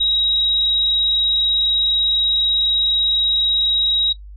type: tone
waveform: sine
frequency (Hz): 3819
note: A#7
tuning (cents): +41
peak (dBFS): -14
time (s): 0-4.13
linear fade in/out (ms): 10
effects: noise-tail reverb RT60 0.1 s tail -18 dB re dry + added 50 Hz sine -34 dBFS peak until 4.36 s